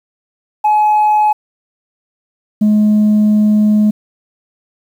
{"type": "tone pair in turn", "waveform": "sine", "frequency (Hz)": [848, 211.5], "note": ["G#5", "G#3"], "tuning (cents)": [36, 32], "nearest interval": "2 octaves", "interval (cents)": 2404, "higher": "first", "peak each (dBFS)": [-6, -5], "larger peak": "second", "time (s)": [[0.64, 1.33], [2.61, 3.91]], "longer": "second", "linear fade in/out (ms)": 10, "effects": ["tanh soft clip ceiling -6 dBFS", "7-bit"]}